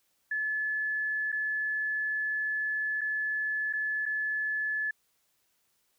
sine tone with dropouts, 1723 Hz, A6, 37 cents flat, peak -28 dBFS, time 0.31-4.91 s, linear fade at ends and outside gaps 5 ms, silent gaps 1.319-1.325 / 3.01-3.014 / 3.728-3.734 / 4.056-4.061 s, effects white hiss -73 dBFS RMS until 5.98 s

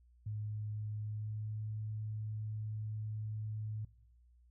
sine tone with pitch glide, 106.2 to 107.74 Hz, G#2 to A2, +39 to -36 cents, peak -37 dBFS, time 0.26-3.85 s, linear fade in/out 5 ms, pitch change +25 cents, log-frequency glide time 0.82-1.61 s, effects noise-tail reverb RT60 1.0 s tail -22 dB re dry + added 60 Hz sine -62 dBFS peak until 4.5 s

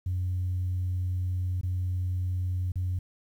sine tone with dropouts, 91 Hz, F#2, 28 cents flat, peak -25 dBFS, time 0.06-2.99 s, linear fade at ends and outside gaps 5 ms, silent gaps 1.612-1.632 / 2.72-2.756 s, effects tanh soft clip ceiling -23 dBFS + 10-bit

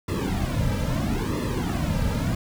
brown noise with flanger, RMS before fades -25 dBFS, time 0.08-2.35 s, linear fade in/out 5 ms, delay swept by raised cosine 1.3 to 2.8 ms, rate 0.76 Hz, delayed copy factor -0.9, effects none

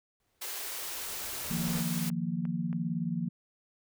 pink noise with exponential growth, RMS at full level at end -38 dBFS, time 0.2-1.81 s, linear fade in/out 1 ms, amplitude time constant 350 ms
white high-pass noise, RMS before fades -38 dBFS, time 0.41-2.1 s, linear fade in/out 10 ms, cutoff 320 Hz, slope 48 dB/octave
sine chord, Eb suspended second, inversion none, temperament equal, 155.56 / 174.61 / 233.1 Hz, Eb3 / F3 / Bb3, 0 / 0 / 0 cents, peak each -36 / -32 / -35 dBFS, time 1.5-3.29 s, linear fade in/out 10 ms
clicks, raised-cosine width 0.5 ms, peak -33 dBFS, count 3, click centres 2.101 / 2.453 / 2.729 s
effects none

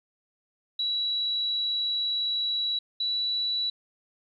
sine tone pair in turn, 3913 / 3938 Hz, B7 / B7, -17 / -6 cents, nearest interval unison, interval 11 cents, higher second, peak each -25 dBFS, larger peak neither, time 0.79-2.79 / 3-3.7 s, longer first, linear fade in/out 5 ms, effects 11-bit

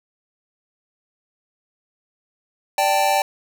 square chord, D suspended fourth, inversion none, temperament just, 587.3 / 783.1 / 881 Hz, D5 / G5 / A5, 0 / -2 / +2 cents, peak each -23 / -19 / -23 dBFS, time 2.78-3.22 s, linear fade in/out 2 ms, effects none

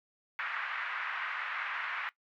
pink band-pass noise, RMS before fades -37 dBFS, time 0.39-2.09 s, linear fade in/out 0 ms, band 1200 to 2200 Hz, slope 24 dB/octave, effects noise-tail reverb RT60 0.1 s tail -18 dB re dry

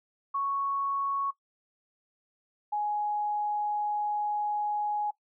sine tone pair in turn, 1108.7 / 834.9 Hz, C#6 / G#5, 0 / +9 cents, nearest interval perfect fourth, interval 491 cents, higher first, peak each -27 / -27 dBFS, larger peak neither, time 0.34-1.31 / 2.72-5.11 s, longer second, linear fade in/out 10 ms, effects noise-tail reverb RT60 0.1 s tail -18 dB re dry

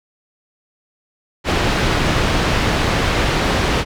pink low-pass noise, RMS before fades -17 dBFS, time 1.44-3.85 s, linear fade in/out 50 ms, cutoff 3900 Hz, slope 12 dB/octave, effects none

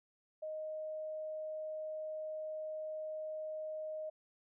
sine tone, 622.3 Hz, D#5, in tune, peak -39 dBFS, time 0.42-4.1 s, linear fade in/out 10 ms, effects none

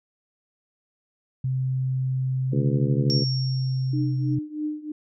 sine tone, 130.4 Hz, C3, 5 cents flat, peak -22 dBFS, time 1.44-4.39 s, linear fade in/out 5 ms
harmonic tone, 71.3 Hz, C#2, 49 cents sharp, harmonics 2 / 3 / 4 / 5 / 6 / 7, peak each -24 / -28 / -30 / -32 / -34 / -35 dBFS, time 2.52-3.24 s, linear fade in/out 10 ms
sine tone with exponential decay, 5500 Hz, F8, 27 cents flat, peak -22 dBFS, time 3.1-4.35 s, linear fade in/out 0 ms, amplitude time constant 270 ms
sine tone with tremolo, 302.9 Hz, D#4, 46 cents flat, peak -23 dBFS, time 3.93-4.92 s, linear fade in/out 5 ms, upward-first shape triangle, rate 3.1 Hz, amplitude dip 90%
effects none

